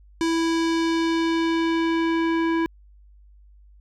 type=tone with low-pass filter sweep; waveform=square; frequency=329.6 Hz; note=E4; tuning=in tune; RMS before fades=-22 dBFS; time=0.21-2.66 s; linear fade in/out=0 ms; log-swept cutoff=6800 to 2000 Hz; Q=1.1; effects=added 50 Hz sine -48 dBFS peak until 3.8 s